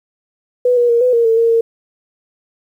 sine tone with pitch steps, 494.9 / 481.4 / 469 / 501 / 466.6 / 450.1 / 461 / 458.1 Hz, B4 / B4 / A#4 / B4 / A#4 / A4 / A#4 / A#4, +4 / -44 / +11 / +25 / +2 / +39 / -19 / -30 cents, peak -9 dBFS, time 0.65-1.61 s, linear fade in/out 5 ms, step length 120 ms, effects 8-bit

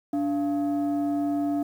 sine tone pair together, 290 / 689 Hz, D4 / F5, -22 / -24 cents, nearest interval octave + minor third, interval 1498 cents, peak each -22 / -29 dBFS, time 0.13-1.63 s, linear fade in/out 5 ms, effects tanh soft clip ceiling -20 dBFS + 9-bit

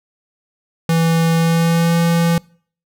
square tone with pitch glide, 164.9 to 168.46 Hz, E3 to E3, +1 to +38 cents, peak -13 dBFS, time 0.89-2.38 s, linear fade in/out 2 ms, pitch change +37 cents, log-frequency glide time 1.36-1.97 s, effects noise-tail reverb RT60 0.5 s tail -25 dB re dry

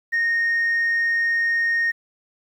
sine tone, 1852 Hz, A#6, 12 cents flat, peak -16 dBFS, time 0.12-1.92 s, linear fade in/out 20 ms, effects tanh soft clip ceiling -16 dBFS + 9-bit

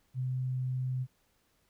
sine tone, 128.4 Hz, C3, 32 cents flat, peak -30 dBFS, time 0.14-1.07 s, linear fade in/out 50 ms, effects pink hiss -72 dBFS RMS until 1.69 s

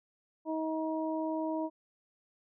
harmonic tone, 317.1 Hz, D#4, 33 cents sharp, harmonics 1 / 2 / 3, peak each -33 / -36 / -39 dBFS, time 0.45-1.7 s, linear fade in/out 50 ms, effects none

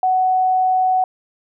sine tone, 745 Hz, F#5, 12 cents sharp, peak -13 dBFS, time 0.03-1.04 s, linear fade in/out 2 ms, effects none

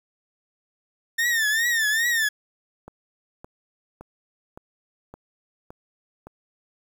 40% pulse tone with vibrato, 1807 Hz, A6, 46 cents sharp, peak -19 dBFS, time 1.18-2.29 s, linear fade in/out 10 ms, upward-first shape triangle, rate 2.5 Hz, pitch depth 130 cents each way
click train, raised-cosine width 1 ms, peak -26 dBFS, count 7, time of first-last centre 2.88-6.27 s, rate 1.77 Hz
effects 9-bit

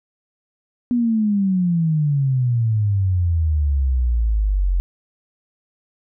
sine exponential sweep, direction down, 246.9 to 43.65 Hz, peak -15 dBFS, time 0.91-4.8 s, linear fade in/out 0 ms, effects none

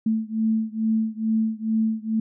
sine beating tone pair, 220 / 222.3 Hz, A3 / A3, 0 / +18 cents, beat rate 2.3 Hz, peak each -23 / -24 dBFS, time 0.06-2.2 s, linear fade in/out 5 ms, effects none

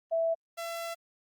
sine / sawtooth tone pair in turn, 659.3 / 672.4 Hz, E5 / E5, 0 / +34 cents, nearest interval unison, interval 34 cents, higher second, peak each -25 / -31 dBFS, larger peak first, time 0.11-0.35 / 0.57-0.95 s, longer second, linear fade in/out 20 ms, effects Opus 32 kbps

